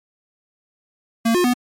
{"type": "tone with pitch steps", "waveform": "square", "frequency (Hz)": [228.6, 357.3, 246.6], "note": ["A#3", "F4", "B3"], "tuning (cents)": [-34, 40, -2], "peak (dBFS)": -15, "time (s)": [1.25, 1.538], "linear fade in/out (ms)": 10, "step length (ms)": 96, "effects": ["MP3 64 kbps"]}